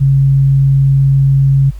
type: tone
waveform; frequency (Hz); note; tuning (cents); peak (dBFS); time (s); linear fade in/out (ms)
sine; 136.8; C#3; -23; -6; 0-1.71; 20
effects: added 50 Hz sine -24 dBFS peak until 1.79 s + pink hiss -48 dBFS RMS until 1.79 s